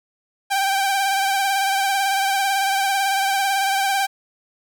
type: tone with vibrato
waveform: sawtooth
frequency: 784 Hz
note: G5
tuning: in tune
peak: -14 dBFS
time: 0.5-4.07 s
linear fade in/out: 20 ms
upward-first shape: triangle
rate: 18 Hz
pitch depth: 45 cents each way
effects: none